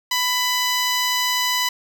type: tone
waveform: 10% pulse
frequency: 996 Hz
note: B5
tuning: 14 cents sharp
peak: -10 dBFS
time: 0.11-1.69 s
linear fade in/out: 5 ms
effects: none